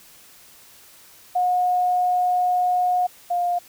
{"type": "tone pair in turn", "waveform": "sine", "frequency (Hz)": [723, 705.7], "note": ["F#5", "F5"], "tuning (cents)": [-40, 18], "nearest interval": "unison", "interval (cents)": 42, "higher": "first", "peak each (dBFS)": [-17, -19], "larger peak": "first", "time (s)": [[1.35, 3.07], [3.3, 3.59]], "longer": "first", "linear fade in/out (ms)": 10, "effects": ["white hiss -49 dBFS RMS until 3.68 s"]}